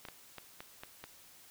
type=clicks; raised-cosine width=0.3 ms; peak=-28 dBFS; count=6; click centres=0.052 / 0.086 / 0.383 / 0.605 / 0.835 / 1.04 s; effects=white hiss -58 dBFS RMS until 1.5 s